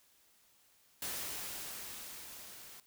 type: noise with level ramp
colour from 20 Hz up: white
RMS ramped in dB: -39 to -53 dBFS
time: 1.02-2.8 s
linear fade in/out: 2 ms
effects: white hiss -68 dBFS RMS until 2.86 s